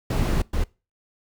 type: noise bursts at uneven times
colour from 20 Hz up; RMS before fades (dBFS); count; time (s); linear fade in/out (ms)
brown; -22; 2; 0.1-0.42 / 0.53-0.64; 5
effects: noise-tail reverb RT60 0.3 s tail -23 dB re dry